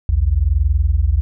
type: tone pair together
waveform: sine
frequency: 59.07 / 80 Hz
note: A#1 / D#2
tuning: +24 / +49 cents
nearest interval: perfect fourth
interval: 525 cents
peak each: -15 dBFS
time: 0.09-1.21 s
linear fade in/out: 0 ms
effects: none